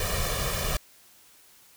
pink noise with comb filter, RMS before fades -28 dBFS, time 0-0.77 s, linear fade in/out 2 ms, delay 1.7 ms, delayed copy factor +0.85, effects white hiss -56 dBFS RMS until 1.76 s

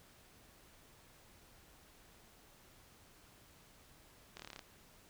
slowing click train, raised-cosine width 0.2 ms, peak -30 dBFS, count 9, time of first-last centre 4.37-4.592 s, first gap 25 ms, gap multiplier 1.03, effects pink hiss -63 dBFS RMS until 5.09 s

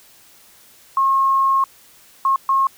sine tone bursts at uneven times, 1080 Hz, C#6, 45 cents flat, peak -13 dBFS, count 3, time 0.97-1.64 / 2.25-2.36 / 2.49-2.67 s, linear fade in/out 2 ms, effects white hiss -49 dBFS RMS until 2.77 s

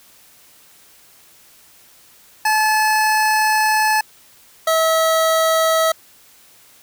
25% pulse tone pair in turn, 863 / 646.5 Hz, A5 / E5, -34 / -34 cents, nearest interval perfect fourth, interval 500 cents, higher first, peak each -10 dBFS, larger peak neither, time 2.45-4.01 / 4.67-5.92 s, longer first, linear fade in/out 5 ms, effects white hiss -49 dBFS RMS until 6.82 s

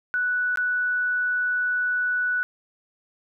sine tone with dropouts, 1480 Hz, F#6, in tune, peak -21 dBFS, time 0.14-2.43 s, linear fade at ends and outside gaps 0 ms, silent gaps 0.558-0.573 s, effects none

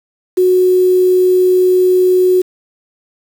sine tone with quantisation, 367 Hz, F#4, 14 cents flat, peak -7 dBFS, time 0.37-2.42 s, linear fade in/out 10 ms, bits 5, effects none

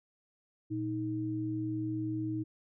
sine tone pair together, 117.9 / 314.8 Hz, A#2 / D#4, +20 / +20 cents, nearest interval octave + perfect fourth, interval 1700 cents, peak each -37 / -33 dBFS, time 0.7-2.44 s, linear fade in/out 20 ms, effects none

